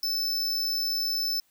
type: tone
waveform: square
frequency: 5274 Hz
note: E8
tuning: in tune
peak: -26 dBFS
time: 0.03-1.4 s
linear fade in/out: 2 ms
effects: white hiss -67 dBFS RMS until 1.5 s